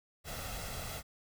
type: noise with comb filter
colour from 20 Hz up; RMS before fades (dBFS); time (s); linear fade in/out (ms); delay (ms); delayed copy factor
pink; -41; 0.24-1.03; 50; 1.5; +0.6
effects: none